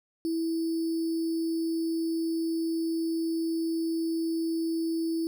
sine tone with sample-and-hold, 328 Hz, E4, 9 cents flat, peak -26 dBFS, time 0.25-5.27 s, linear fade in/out 0 ms, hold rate 4900 Hz, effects none

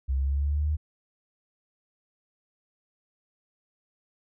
sine linear sweep, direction up, 65.41 to 77 Hz, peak -23 dBFS, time 0.08-0.77 s, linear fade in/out 20 ms, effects none

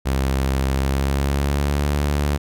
sawtooth tone with pitch glide, 66.9 to 72.53 Hz, C2 to D2, +39 to -21 cents, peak -14 dBFS, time 0.05-2.38 s, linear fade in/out 20 ms, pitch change +140 cents, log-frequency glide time 0.71-1.89 s, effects none

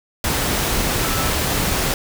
sine tone in noise, 1318.5 Hz, E6, in tune, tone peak -28 dBFS, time 1.03-1.29 s, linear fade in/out 2 ms, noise pink, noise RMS -20 dBFS, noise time 0.24-1.94 s, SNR -11 dB, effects none

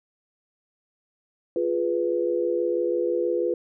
sine chord, F diminished, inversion none, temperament equal, 349.2 / 415.3 / 493.9 Hz, F4 / Ab4 / Cb5, 0 / 0 / 0 cents, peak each -25 / -29 / -25 dBFS, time 1.56-3.54 s, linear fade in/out 2 ms, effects none

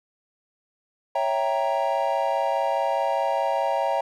triangle chord, C# diminished seventh, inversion none, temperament equal with one note detuned, 554.4 / 659.3 / 784 / 935 Hz, C#5 / E5 / G5 / Bb5, 0 / 0 / 0 / +5 cents, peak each -25 dBFS, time 1.15-4.01 s, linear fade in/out 5 ms, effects none

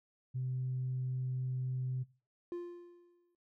sine tone, 128.3 Hz, C3, 34 cents flat, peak -33 dBFS, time 0.34-2.04 s, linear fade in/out 20 ms
triangle tone with exponential decay, 349.2 Hz, F4, in tune, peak -33 dBFS, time 2.52-3.35 s, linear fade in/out 1 ms, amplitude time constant 180 ms
effects noise-tail reverb RT60 0.3 s tail -17 dB re dry + tanh soft clip ceiling -29 dBFS

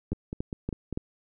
two click trains, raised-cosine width 3 ms, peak -17 / -20 dBFS, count 4 / 5, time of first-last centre 0.12-0.975 / 0.13-0.927 s, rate 3.51 / 5.02 Hz, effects none

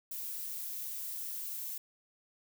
violet noise, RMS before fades -40 dBFS, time 0.11-1.78 s, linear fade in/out 5 ms, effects none

